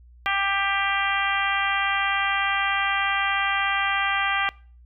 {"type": "harmonic tone with a mistuned harmonic", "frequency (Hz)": 394.8, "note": "G4", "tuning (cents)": 12, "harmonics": [2, 3, 4, 5, 6, 7, 8], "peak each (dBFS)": [-28, -27, -28, -28, -29, -32, -32], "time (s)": [0.26, 4.49], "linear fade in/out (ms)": 0, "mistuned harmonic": 8, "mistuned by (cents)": 20, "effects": ["noise-tail reverb RT60 0.4 s tail -22 dB re dry", "added 60 Hz sine -47 dBFS peak until 4.85 s"]}